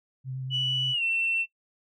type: tone with vibrato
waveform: sine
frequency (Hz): 130.81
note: C3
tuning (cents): 0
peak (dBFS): -31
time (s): 0.24-0.95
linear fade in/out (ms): 50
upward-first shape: triangle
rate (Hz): 8.6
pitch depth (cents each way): 21
type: tone with pitch glide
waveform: sine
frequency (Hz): 2957 to 2696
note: F#7 to E7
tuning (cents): -2 to +38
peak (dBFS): -24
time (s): 0.5-1.46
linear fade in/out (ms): 50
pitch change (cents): -160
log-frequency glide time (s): 0.93-1.03
effects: noise-tail reverb RT60 0.1 s tail -17 dB re dry + tanh soft clip ceiling -17 dBFS